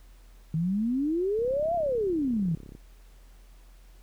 sine exponential two-way sweep, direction up then down, 154 to 708 to 154 Hz, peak -24 dBFS, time 0.54-2.55 s, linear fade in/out 2 ms, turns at 1.75 s
click train, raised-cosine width 3 ms, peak -32 dBFS, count 47, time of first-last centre 1.39-2.751 s, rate 33.8 Hz
effects added 42 Hz sine -49 dBFS peak until 4.02 s + pink hiss -62 dBFS RMS until 4.02 s

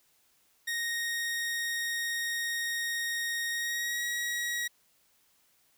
sawtooth tone with pitch glide, 1864.7 to 1906.1 Hz, A#6 to A#6, 0 to +38 cents, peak -27 dBFS, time 0.67-4.68 s, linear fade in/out 10 ms, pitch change +38 cents, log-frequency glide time 3.51-4.04 s, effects white hiss -68 dBFS RMS until 5.77 s

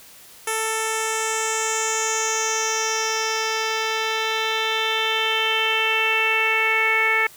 10% pulse tone with low-pass filter sweep, 442.6 Hz, A4, 10 cents sharp, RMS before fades -22 dBFS, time 0.47-7.27 s, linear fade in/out 5 ms, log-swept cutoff 10000 to 2100 Hz, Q 4.7, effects white hiss -46 dBFS RMS until 7.36 s

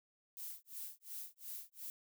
violet noise with tremolo, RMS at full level -45 dBFS, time 0.37-1.9 s, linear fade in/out 0 ms, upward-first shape sine, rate 2.8 Hz, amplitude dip 100%, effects none

